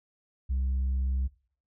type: tone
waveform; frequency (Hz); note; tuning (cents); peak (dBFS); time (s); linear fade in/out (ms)
sine; 65.41; C2; 0; -23; 0.49-1.28; 20
effects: noise-tail reverb RT60 0.5 s tail -22 dB re dry + tanh soft clip ceiling -24 dBFS